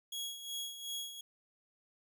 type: tone with tremolo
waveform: sawtooth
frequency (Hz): 3322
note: G#7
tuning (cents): 0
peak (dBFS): -34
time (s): 0.12-1.21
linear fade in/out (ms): 5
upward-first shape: sine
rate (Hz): 2.7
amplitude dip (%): 65
effects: none